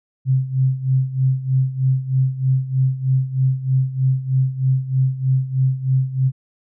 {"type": "tone with tremolo", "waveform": "sine", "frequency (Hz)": 131.5, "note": "C3", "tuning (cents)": 9, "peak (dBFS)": -12, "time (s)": [0.25, 6.32], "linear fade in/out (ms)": 50, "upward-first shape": "sine", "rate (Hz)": 3.2, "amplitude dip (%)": 80, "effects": []}